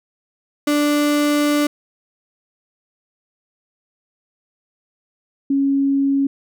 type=tone pair in turn; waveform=35% pulse / sine; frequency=293.7 / 276 Hz; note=D4 / C#4; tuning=0 / -7 cents; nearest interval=minor second; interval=107 cents; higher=first; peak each=-13 / -14 dBFS; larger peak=first; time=0.67-1.67 / 5.5-6.27 s; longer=first; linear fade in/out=5 ms; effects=none